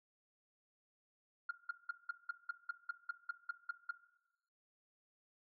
sine tone bursts, 1408 Hz, F6, 14 cents sharp, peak -34 dBFS, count 13, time 1.49-3.91 s, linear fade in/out 5 ms, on 20 ms, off 180 ms, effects noise-tail reverb RT60 0.9 s tail -17 dB re dry + tanh soft clip ceiling -32 dBFS

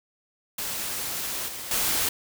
white noise with level steps, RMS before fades -31 / -36 / -25 dBFS, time 0.58-2.09 s, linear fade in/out 5 ms, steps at 1.48 / 1.71 s, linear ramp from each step 2 ms, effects none

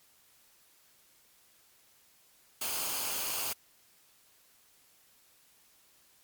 white noise with comb filter, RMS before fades -34 dBFS, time 2.61-3.53 s, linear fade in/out 5 ms, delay 0.53 ms, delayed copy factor -0.5, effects white hiss -64 dBFS RMS until 6.23 s + MP3 96 kbps

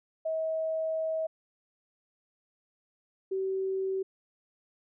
sine tone pair in turn, 640 / 382.6 Hz, D#5 / G4, +49 / -42 cents, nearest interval major sixth, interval 891 cents, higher first, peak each -28 dBFS, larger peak neither, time 0.25-1.27 / 3.31-4.03 s, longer first, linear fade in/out 10 ms, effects none

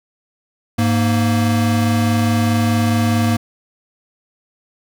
square tone pair together, 103.22 / 232.6 Hz, G#2 / A#3, -10 / -4 cents, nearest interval octave + major second, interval 1406 cents, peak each -17 dBFS, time 0.78-3.37 s, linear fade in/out 10 ms, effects none

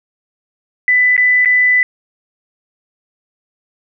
sine tone with dropouts, 1994 Hz, B6, 16 cents sharp, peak -8 dBFS, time 0.88-1.83 s, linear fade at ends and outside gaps 1 ms, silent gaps 1.166-1.178 / 1.449-1.457 s, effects none

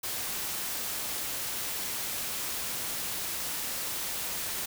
white noise, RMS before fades -34 dBFS, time 0.03-4.66 s, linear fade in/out 10 ms, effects none

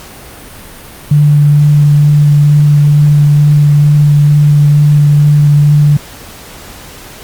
sine tone with vibrato, 146.83 Hz, D3, in tune, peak -3 dBFS, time 1.11-5.97 s, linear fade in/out 5 ms, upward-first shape sine, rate 2.2 Hz, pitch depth 10 cents each way, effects pink hiss -31 dBFS RMS until 7.23 s + Opus 48 kbps

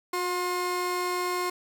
35% pulse tone pair together, 360 / 1065.2 Hz, F#4 / C6, -47 / +31 cents, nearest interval octave + perfect fifth, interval 1878 cents, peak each -28 dBFS, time 0.13-1.5 s, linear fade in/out 5 ms, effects none

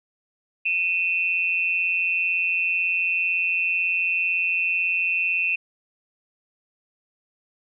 sine tone pair together, 2503 / 2681 Hz, D#7 / E7, +10 / +29 cents, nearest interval minor second, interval 119 cents, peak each -23 dBFS, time 0.65-5.56 s, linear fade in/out 10 ms, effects none

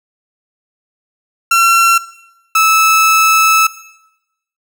30% pulse tone pair in turn, 1358 / 1306.4 Hz, F6 / E6, -49 / -16 cents, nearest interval minor second, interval 67 cents, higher first, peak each -5 dBFS, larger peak neither, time 1.51-1.98 / 2.55-3.67 s, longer second, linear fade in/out 5 ms, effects noise-tail reverb RT60 0.9 s tail -18 dB re dry

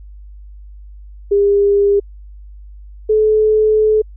sine tone pair in turn, 403.6 / 431 Hz, G#4 / A4, -49 / -36 cents, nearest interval minor second, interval 113 cents, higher second, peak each -9 dBFS, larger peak neither, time 1.31-2 / 3.09-4.02 s, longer second, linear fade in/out 10 ms, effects added 50 Hz sine -33 dBFS peak until 4.16 s

